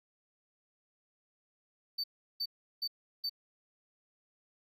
triangle tone bursts, 4565 Hz, D8, 50 cents flat, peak -31 dBFS, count 4, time 1.98-3.296 s, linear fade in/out 10 ms, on 59 ms, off 360 ms, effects none

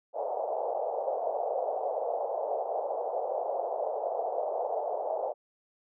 white band-pass noise, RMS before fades -32 dBFS, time 0.13-5.34 s, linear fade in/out 50 ms, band 480 to 770 Hz, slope 48 dB/octave, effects none

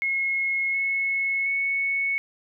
sine tone with pitch steps, 2168 / 2189 / 2211 Hz, C#7 / C#7 / C#7, -39 / -22 / -5 cents, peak -22 dBFS, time 0.02-2.18 s, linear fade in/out 0 ms, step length 720 ms, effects none

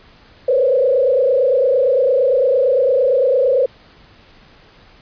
sine tone with frequency modulation, 523.3 Hz, C5, in tune, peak -11 dBFS, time 0.48-3.66 s, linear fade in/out 5 ms, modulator 28.8 Hz, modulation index 1.5, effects pink hiss -47 dBFS RMS until 5.01 s + resampled to 11025 Hz

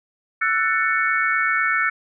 sine chord, F# minor seventh, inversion third, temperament just, 1332 / 1480 / 1776 / 2220 Hz, E6 / F#6 / A6 / C#7, +18 / 0 / +16 / +2 cents, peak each -23 dBFS, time 0.41-1.9 s, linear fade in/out 10 ms, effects none

